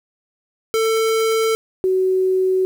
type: tone pair in turn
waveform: square / sine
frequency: 445.7 / 374.8 Hz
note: A4 / F#4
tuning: +22 / +22 cents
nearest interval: minor third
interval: 300 cents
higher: first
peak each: -16 / -14 dBFS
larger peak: second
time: 0.74-1.55 / 1.84-2.65 s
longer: neither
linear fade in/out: 0 ms
effects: 8-bit